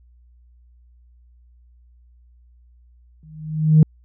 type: tone with exponential growth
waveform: sine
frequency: 155.56 Hz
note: D#3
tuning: in tune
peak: -4 dBFS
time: 3.23-3.83 s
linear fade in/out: 2 ms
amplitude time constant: 130 ms
effects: tanh soft clip ceiling -4 dBFS + added 60 Hz sine -49 dBFS peak until 4.04 s